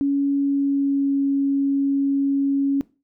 sine tone with pitch glide, 280 to 277.1 Hz, C#4 to C#4, +18 to -1 cents, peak -17 dBFS, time 0.01-2.81 s, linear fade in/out 0 ms, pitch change -19 cents, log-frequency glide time 0.35-1.19 s, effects noise-tail reverb RT60 0.3 s tail -19 dB re dry

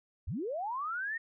sine linear sweep, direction up, 51.4 to 1873 Hz, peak -33 dBFS, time 0.27-1.18 s, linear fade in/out 10 ms, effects none

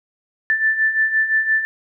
sine beating tone pair, 1760 / 1765.8 Hz, A6 / A6, 0 / +6 cents, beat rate 5.8 Hz, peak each -22 / -16 dBFS, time 0.5-1.65 s, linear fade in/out 0 ms, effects none

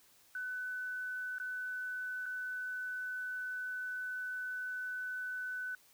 sine tone with dropouts, 1501 Hz, F#6, 24 cents sharp, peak -37 dBFS, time 0.35-5.75 s, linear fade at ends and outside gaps 2 ms, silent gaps 1.384-1.399 / 2.258-2.262 s, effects white hiss -65 dBFS RMS until 5.93 s

